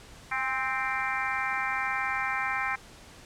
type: harmonic tone with a mistuned harmonic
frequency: 261.6 Hz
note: C4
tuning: in tune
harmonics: 3 / 4 / 5 / 6 / 7 / 8 / 9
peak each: -35 / -35 / -35 / -35 / -35 / -35 / -35 dBFS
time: 0.31-2.76 s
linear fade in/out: 10 ms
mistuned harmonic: 3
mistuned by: +37 cents
effects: pink hiss -50 dBFS RMS until 3.25 s + low-pass 9000 Hz 12 dB/octave